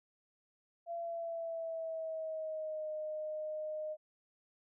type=tone with pitch glide; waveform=sine; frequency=680 to 616.4 Hz; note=F5 to D#5; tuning=-46 to -16 cents; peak=-37 dBFS; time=0.86-3.97 s; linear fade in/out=50 ms; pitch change=-170 cents; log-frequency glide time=0.96-2.9 s; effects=none